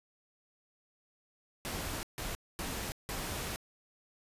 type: noise bursts at uneven times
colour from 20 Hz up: pink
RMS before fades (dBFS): -38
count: 4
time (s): 1.65-2.03 / 2.18-2.35 / 2.59-2.92 / 3.09-3.56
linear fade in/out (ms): 0
effects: resampled to 32000 Hz